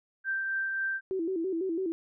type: tone with tremolo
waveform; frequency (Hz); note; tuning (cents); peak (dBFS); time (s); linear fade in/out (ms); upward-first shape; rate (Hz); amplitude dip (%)
sine; 1568; G6; 0; -27; 0.24-1.01; 50; triangle; 3.7; 30
type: tone with vibrato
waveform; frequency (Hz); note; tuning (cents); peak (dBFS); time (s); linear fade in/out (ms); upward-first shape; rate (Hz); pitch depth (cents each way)
sine; 353.7; F4; +22; -28; 1.11-1.92; 0; square; 6; 120
effects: none